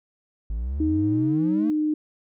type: exponential sweep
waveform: triangle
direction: up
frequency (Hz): 50.9 to 233.1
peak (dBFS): -23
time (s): 0.5-1.7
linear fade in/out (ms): 0
type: tone with pitch glide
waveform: sine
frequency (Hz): 311.1 to 305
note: D#4 to D#4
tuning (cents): 0 to -34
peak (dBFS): -20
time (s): 0.8-1.94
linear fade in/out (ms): 5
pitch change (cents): -34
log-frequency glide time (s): 1.63-1.73
effects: none